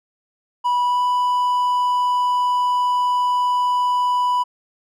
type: tone with pitch glide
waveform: triangle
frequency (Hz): 980 to 988.5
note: B5 to B5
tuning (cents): -14 to +1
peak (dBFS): -14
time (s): 0.64-4.44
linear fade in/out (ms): 20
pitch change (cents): +15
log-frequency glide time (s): 0.84-1.02
effects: none